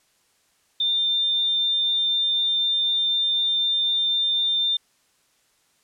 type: tone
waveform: sine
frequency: 3598 Hz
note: A7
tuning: 38 cents sharp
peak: -19 dBFS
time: 0.8-4.77 s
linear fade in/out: 5 ms
effects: white hiss -64 dBFS RMS until 5.83 s + low-pass 10000 Hz 12 dB/octave